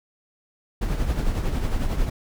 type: noise with tremolo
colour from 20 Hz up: brown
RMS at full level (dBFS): -21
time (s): 0.81-2.1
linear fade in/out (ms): 10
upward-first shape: triangle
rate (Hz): 11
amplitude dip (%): 55
effects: none